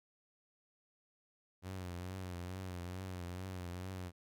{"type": "tone with vibrato", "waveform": "sawtooth", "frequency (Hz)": 91, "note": "F#2", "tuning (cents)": -28, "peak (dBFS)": -38, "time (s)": [1.62, 4.12], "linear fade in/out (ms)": 50, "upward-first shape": "triangle", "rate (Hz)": 2.3, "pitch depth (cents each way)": 82, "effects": []}